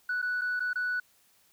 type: tone with dropouts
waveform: sine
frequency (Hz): 1480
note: F#6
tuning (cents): 0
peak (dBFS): -26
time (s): 0.09-1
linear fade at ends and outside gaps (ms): 5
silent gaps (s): 0.218-0.225 / 0.412-0.416 / 0.596-0.603 / 0.732-0.756
effects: tanh soft clip ceiling -25 dBFS + white hiss -65 dBFS RMS until 1.52 s